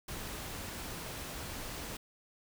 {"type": "noise", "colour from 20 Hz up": "pink", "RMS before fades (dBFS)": -42, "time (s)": [0.08, 1.97], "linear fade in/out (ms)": 5, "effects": []}